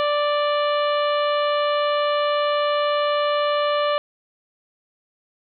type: harmonic tone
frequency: 587.3 Hz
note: D5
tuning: in tune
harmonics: 1 / 2 / 3 / 4 / 5 / 6 / 7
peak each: -20 / -23 / -32 / -35 / -31 / -36 / -39 dBFS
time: 0-3.98 s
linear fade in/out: 0 ms
effects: none